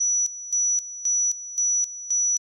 sine tone with tremolo, 5900 Hz, F#8, 6 cents flat, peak -19 dBFS, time 0-2.38 s, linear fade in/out 10 ms, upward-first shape square, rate 1.9 Hz, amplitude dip 80%, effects none

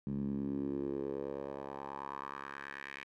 10% pulse tone with band-pass filter sweep, 69.3 Hz, C#2, in tune, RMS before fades -40 dBFS, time 0.07-3.04 s, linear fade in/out 0 ms, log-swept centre 180 to 2200 Hz, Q 3.1, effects none

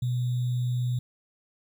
sine tone with sample-and-hold, 123.47 Hz, B2, in tune, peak -24 dBFS, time 0.02-0.99 s, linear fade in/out 5 ms, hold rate 3675 Hz, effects none

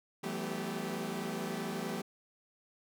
sawtooth tone cluster, 165.5 / 189.9 / 218 / 249.3 / 391.8 Hz, E3 / F#3 / A3 / B3 / G4, +7 / +45 / -16 / +16 / -1 cents, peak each -39 / -38 / -37 / -39 / -38 dBFS, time 0.23-2.02 s, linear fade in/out 10 ms, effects none

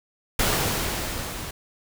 pink noise with level ramp, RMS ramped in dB -21 to -35 dBFS, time 0.39-1.51 s, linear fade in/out 5 ms, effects none

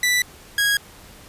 sawtooth tone pair in turn, 1975.5 / 1647.3 Hz, B6 / G#6, 0 / -15 cents, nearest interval minor third, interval 315 cents, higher first, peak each -13 dBFS, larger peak neither, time 0.03-0.22 / 0.58-0.77 s, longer neither, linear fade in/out 2 ms, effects pink hiss -45 dBFS RMS until 1.28 s + resampled to 32000 Hz

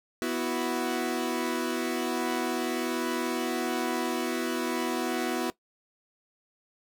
sawtooth chord, B suspended fourth, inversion none, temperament equal, 246.9 / 329.6 / 370 Hz, B3 / E4 / F#4, 0 / 0 / 0 cents, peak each -28 dBFS, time 0.22-5.5 s, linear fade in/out 0 ms, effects noise-tail reverb RT60 0.1 s tail -18 dB re dry

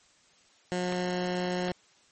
15% pulse tone, 180 Hz, F#3, 47 cents flat, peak -22 dBFS, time 0.72-1.72 s, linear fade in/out 0 ms
clicks, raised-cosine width 0.3 ms, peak -19 dBFS, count 2, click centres 0.924 / 1.683 s
effects white hiss -62 dBFS RMS until 2.11 s + MP3 32 kbps

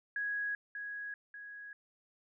sine tone with echo, 1661.2 Hz, G#6, in tune, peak -33 dBFS, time 0.16-0.55 s, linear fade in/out 2 ms, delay 590 ms, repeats 2, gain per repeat -6 dB, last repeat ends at 1.73 s, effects none

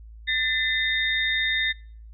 sine tone cluster, 1780 / 2035 / 3672 Hz, A6 / C7 / A#7, +20 / -49 / -27 cents, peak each -26 dBFS, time 0.27-1.73 s, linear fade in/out 20 ms, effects noise-tail reverb RT60 0.5 s tail -26 dB re dry + added 55 Hz sine -41 dBFS peak until 2.13 s

